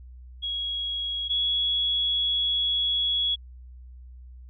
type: tone pair in turn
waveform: sine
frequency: 3316 / 3355 Hz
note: G#7 / G#7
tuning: -3 / +17 cents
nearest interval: unison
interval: 20 cents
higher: second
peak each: -27 / -22 dBFS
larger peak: second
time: 0.42-1.29 / 1.29-3.36 s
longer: second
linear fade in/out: 20 ms
effects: added 62 Hz sine -42 dBFS peak until 4.49 s